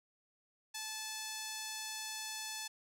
sawtooth tone with band-pass filter, 870 Hz, A5, 20 cents flat, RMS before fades -43 dBFS, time 0.74-2.68 s, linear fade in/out 10 ms, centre 6500 Hz, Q 0.97, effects none

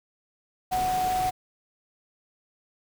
sine tone in noise, 740 Hz, F#5, in tune, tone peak -23 dBFS, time 0.71-1.31 s, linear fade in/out 20 ms, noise pink, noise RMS -35 dBFS, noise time 0.71-1.31 s, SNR +9 dB, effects none

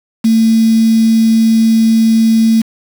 sine tone with quantisation, 224.1 Hz, A3, 32 cents sharp, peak -6 dBFS, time 0.24-2.62 s, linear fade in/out 10 ms, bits 4, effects none

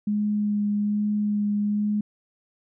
sine tone with vibrato, 207.7 Hz, G#3, in tune, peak -21 dBFS, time 0.07-2.01 s, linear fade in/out 5 ms, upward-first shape sine, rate 1.2 Hz, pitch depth 12 cents each way, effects none

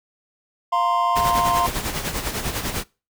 triangle chord, F suspended fourth, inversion none, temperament equal, 698.5 / 932.3 / 1046.5 Hz, F5 / Bb5 / C6, 0 / 0 / 0 cents, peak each -21 / -22 / -18 dBFS, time 0.72-1.67 s, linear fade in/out 10 ms
pink noise with tremolo, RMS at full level -24 dBFS, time 1.15-2.84 s, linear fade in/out 20 ms, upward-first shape sine, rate 10 Hz, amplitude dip 60%
effects noise-tail reverb RT60 0.3 s tail -23 dB re dry

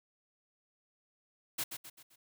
white noise with echo, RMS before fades -35 dBFS, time 1.58-1.64 s, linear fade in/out 10 ms, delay 130 ms, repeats 4, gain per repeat -7 dB, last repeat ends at 2.16 s, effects none

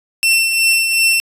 sawtooth tone with tremolo, 2695 Hz, E7, 38 cents sharp, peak -6 dBFS, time 0.23-1.2 s, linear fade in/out 0 ms, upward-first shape triangle, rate 2.7 Hz, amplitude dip 50%, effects resampled to 32000 Hz

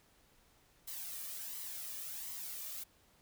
blue noise with flanger, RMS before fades -44 dBFS, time 0.87-2.84 s, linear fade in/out 10 ms, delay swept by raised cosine 0.98 to 1.72 ms, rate 1.4 Hz, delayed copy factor +0.55, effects pink hiss -68 dBFS RMS until 3.21 s

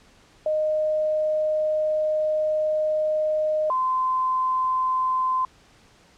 sine tone pair in turn, 617 / 1031.4 Hz, D#5 / C6, -15 / -25 cents, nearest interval major sixth, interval 890 cents, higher second, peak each -20 dBFS, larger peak neither, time 0.46-3.7 / 3.7-5.45 s, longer first, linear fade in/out 2 ms, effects pink hiss -55 dBFS RMS until 6.17 s + low-pass 7000 Hz 12 dB/octave

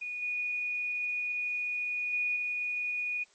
sine tone with level steps, 2460 Hz, D#7, 20 cents flat, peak -34 / -30 / -27 / -30 dBFS, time 0.01-3.24 s, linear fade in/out 10 ms, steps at 0.22 / 2.13 / 2.36 s, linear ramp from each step 5 ms, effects white hiss -63 dBFS RMS until 3.34 s + MP3 32 kbps

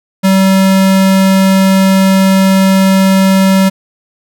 square tone, 191.7 Hz, G3, 38 cents flat, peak -6 dBFS, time 0.23-3.7 s, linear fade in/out 20 ms, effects none

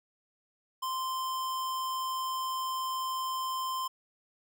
square tone, 1041 Hz, C6, 9 cents flat, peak -32 dBFS, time 0.82-3.88 s, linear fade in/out 10 ms, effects none

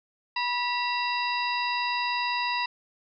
harmonic tone with a mistuned harmonic, 975 Hz, B5, 23 cents flat, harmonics 1 / 2 / 3 / 4 / 5, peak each -28 / -33 / -32 / -36 / -35 dBFS, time 0.36-2.66 s, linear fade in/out 5 ms, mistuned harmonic 3, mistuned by -120 cents, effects none

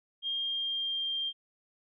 sine tone with pitch glide, 3217 to 3187 Hz, G7 to G7, +44 to +28 cents, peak -30 dBFS, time 0.22-1.33 s, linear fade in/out 50 ms, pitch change -16 cents, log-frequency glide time 0.35-1.11 s, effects none

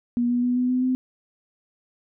sine tone with pitch steps, 240.4 / 243.5 / 246.6 / 249.7 / 252.9 / 256.2 Hz, B3 / B3 / B3 / B3 / B3 / C4, -46 / -24 / -2 / +19 / +41 / -36 cents, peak -19 dBFS, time 0.17-0.95 s, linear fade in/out 0 ms, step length 130 ms, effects none

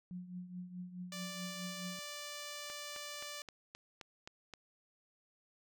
sine tone with tremolo, 180 Hz, F#3, 47 cents flat, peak -40 dBFS, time 0.11-1.99 s, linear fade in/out 0 ms, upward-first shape triangle, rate 4.7 Hz, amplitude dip 75%
5% pulse tone, 587.3 Hz, D5, in tune, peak -32 dBFS, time 1.12-3.42 s, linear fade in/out 2 ms
click train, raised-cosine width 0.2 ms, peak -30 dBFS, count 8, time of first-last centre 2.7-4.537 s, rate 3.81 Hz
effects none

